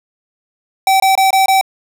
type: tone bursts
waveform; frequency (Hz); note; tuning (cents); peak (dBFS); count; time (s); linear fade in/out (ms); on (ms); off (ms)
square; 770; G5; -31; -9; 5; 0.87-1.612; 2; 130; 23
effects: none